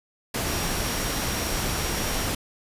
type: tone in noise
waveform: sine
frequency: 5620 Hz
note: F8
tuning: 10 cents sharp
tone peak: -37 dBFS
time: 0.46-2.27 s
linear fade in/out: 5 ms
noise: pink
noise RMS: -27 dBFS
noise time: 0.34-2.35 s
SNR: -13 dB
effects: resampled to 32000 Hz